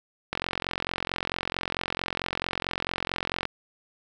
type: click train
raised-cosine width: 0.3 ms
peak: -11 dBFS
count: 140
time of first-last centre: 0.33-3.454 s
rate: 44.5 Hz
effects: none